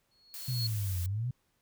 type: tone with exponential growth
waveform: sine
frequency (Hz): 4335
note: C#8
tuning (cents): -39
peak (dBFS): -30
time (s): 0.11-0.67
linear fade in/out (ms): 5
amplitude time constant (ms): 120
type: noise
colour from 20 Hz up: blue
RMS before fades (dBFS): -43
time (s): 0.34-1.06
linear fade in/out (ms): 0
type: exponential two-way sweep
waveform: sine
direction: down then up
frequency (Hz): 130.81 to 86.8 to 130.81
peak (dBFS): -30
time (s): 0.48-1.31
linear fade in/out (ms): 5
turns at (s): 1.02
effects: pink hiss -75 dBFS RMS until 1.61 s